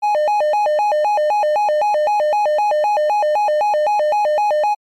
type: tone with vibrato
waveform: triangle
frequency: 710 Hz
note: F5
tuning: 28 cents sharp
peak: -11 dBFS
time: 0.02-4.75 s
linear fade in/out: 20 ms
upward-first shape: square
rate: 3.9 Hz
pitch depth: 280 cents each way
effects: MP3 64 kbps